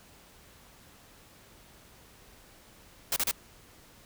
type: noise bursts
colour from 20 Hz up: white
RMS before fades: -28 dBFS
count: 3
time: 3.12-3.312 s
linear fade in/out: 2 ms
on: 42 ms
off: 33 ms
effects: pink hiss -56 dBFS RMS until 4.05 s